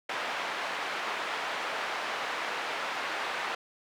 pink band-pass noise, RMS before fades -34 dBFS, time 0.09-3.55 s, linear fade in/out 5 ms, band 750 to 2600 Hz, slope 12 dB/octave, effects none

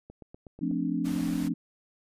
click train, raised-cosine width 2 ms, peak -32 dBFS, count 6, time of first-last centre 0.1-0.713 s, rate 8.16 Hz
sine chord, D minor seventh, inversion first, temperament equal, 174.61 / 220 / 261.6 / 293.7 Hz, F3 / A3 / C4 / D4, 0 / 0 / 0 / 0 cents, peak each -32 / -34 / -31 / -31 dBFS, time 0.61-1.54 s, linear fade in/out 10 ms
pink noise, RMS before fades -43 dBFS, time 1.04-1.49 s, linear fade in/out 20 ms
effects resampled to 32000 Hz

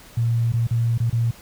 sine tone with dropouts, 116.54 Hz, A#2, in tune, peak -17 dBFS, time 0.17-1.31 s, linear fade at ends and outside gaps 5 ms, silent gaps 0.522-0.536 / 0.67-0.709 / 0.978-1.001 / 1.099-1.127 s, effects pink hiss -46 dBFS RMS until 1.41 s

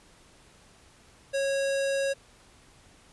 square tone, 549 Hz, C#5, 17 cents flat, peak -26 dBFS, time 1.33-2.14 s, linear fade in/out 20 ms, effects pink hiss -57 dBFS RMS until 3.12 s + resampled to 24000 Hz

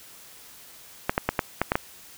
clicks, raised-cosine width 0.5 ms, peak -6 dBFS, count 7, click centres 1.095 / 1.179 / 1.29 / 1.392 / 1.616 / 1.719 / 1.755 s, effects white hiss -48 dBFS RMS until 2.17 s

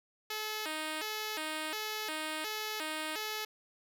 5% pulse tone with vibrato, 365.8 Hz, F#4, 20 cents flat, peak -24 dBFS, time 0.3-3.45 s, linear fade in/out 5 ms, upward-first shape square, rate 1.4 Hz, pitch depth 280 cents each way, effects none

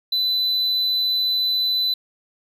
triangle tone, 4003 Hz, B7, 23 cents sharp, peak -17 dBFS, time 0.12-1.94 s, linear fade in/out 5 ms, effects none

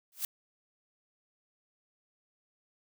blue noise with exponential growth, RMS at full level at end -29 dBFS, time 0.12-0.25 s, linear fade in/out 1 ms, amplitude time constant 27 ms, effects none

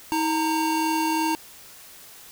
square tone pair together, 320 / 917.2 Hz, D#4 / A#5, +49 / -28 cents, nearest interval octave + tritone, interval 1823 cents, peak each -25 dBFS, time 0.12-1.35 s, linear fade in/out 0 ms, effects white hiss -46 dBFS RMS until 2.31 s

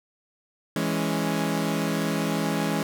sawtooth chord, C# minor, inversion first, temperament equal, 164.81 / 207.7 / 277.2 Hz, E3 / G#3 / C#4, 0 / 0 / 0 cents, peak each -24 / -24 / -25 dBFS, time 0.76-2.83 s, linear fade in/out 2 ms, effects none

